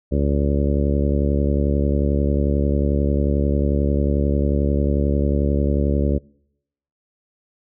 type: harmonic tone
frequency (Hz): 71.2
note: C#2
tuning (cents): +47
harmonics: 1 / 2 / 3 / 4 / 5 / 6 / 7 / 8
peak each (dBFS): -19 / -24 / -24 / -26 / -28 / -29 / -30 / -30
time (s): 0.11-6.19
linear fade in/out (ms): 20
effects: noise-tail reverb RT60 0.8 s tail -26 dB re dry